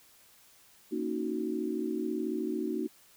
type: chord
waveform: sine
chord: D# minor seventh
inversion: second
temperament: equal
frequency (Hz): 233.1 / 277.2 / 311.1 / 370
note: A#3 / C#4 / D#4 / F#4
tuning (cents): 0 / 0 / 0 / 0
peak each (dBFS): -36 / -39 / -34 / -35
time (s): 0.91-2.88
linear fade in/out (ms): 20
effects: white hiss -60 dBFS RMS until 3.16 s

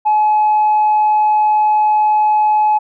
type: tone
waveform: sine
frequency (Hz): 851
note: G#5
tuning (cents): +42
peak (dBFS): -8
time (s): 0.05-2.79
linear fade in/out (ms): 20
effects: tanh soft clip ceiling -7 dBFS

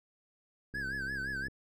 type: click train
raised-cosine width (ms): 3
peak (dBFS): -33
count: 51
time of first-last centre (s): 0.74-1.483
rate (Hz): 67.3
type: tone with vibrato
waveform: triangle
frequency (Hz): 1609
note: G6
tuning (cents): +45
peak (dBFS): -33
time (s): 0.74-1.48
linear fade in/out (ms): 10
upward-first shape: sine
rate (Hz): 5.8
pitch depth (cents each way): 110
effects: none

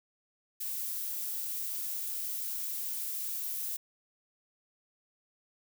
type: noise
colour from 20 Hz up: violet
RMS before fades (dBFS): -36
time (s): 0.6-3.77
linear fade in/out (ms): 10
effects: none

